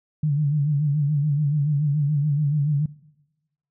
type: tone with vibrato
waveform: sine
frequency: 146.83 Hz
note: D3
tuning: in tune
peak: -18 dBFS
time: 0.23-2.86 s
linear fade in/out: 5 ms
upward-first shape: sine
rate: 7 Hz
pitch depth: 83 cents each way
effects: noise-tail reverb RT60 1.0 s tail -21 dB re dry